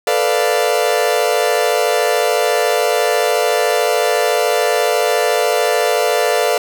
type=chord; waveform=40% pulse; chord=B half-diminished seventh; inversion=third; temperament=equal; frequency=440 / 493.9 / 587.3 / 698.5 Hz; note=A4 / B4 / D5 / F5; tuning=0 / 0 / 0 / 0 cents; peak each=-18 dBFS; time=0.07-6.58 s; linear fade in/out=2 ms; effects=none